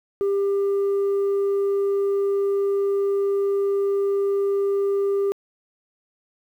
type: tone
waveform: sine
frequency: 397.7 Hz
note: G4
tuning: 25 cents sharp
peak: -16 dBFS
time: 0.21-5.32 s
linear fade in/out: 0 ms
effects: tanh soft clip ceiling -18 dBFS + 9-bit